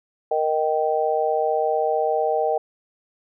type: chord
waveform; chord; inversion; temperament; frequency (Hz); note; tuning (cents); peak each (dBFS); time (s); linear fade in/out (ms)
sine; Eb major; second; just; 466.7 / 622.3 / 777.8; Bb4 / Eb5 / G5; +2 / 0 / -14; -23; 0.31-2.58; 5
effects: none